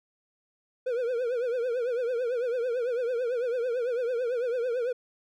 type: tone with vibrato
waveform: triangle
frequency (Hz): 486.6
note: B4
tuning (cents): -26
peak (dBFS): -24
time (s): 0.86-4.93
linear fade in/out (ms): 10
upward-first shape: triangle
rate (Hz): 9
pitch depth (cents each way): 130
effects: none